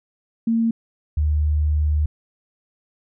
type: tone pair in turn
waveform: sine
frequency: 228.2 / 75.45 Hz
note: A#3 / D2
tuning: -37 / +47 cents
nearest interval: octave + perfect fifth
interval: 1916 cents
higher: first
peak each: -16 dBFS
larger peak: neither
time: 0.47-0.71 / 1.17-2.06 s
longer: second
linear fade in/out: 5 ms
effects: none